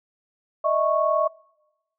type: tone cluster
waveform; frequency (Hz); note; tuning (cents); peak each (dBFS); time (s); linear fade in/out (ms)
sine; 609 / 649 / 1104; D#5 / E5 / C#6; -37 / -27 / -7; -23; 0.64-1.28; 10
effects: noise-tail reverb RT60 1.0 s tail -26 dB re dry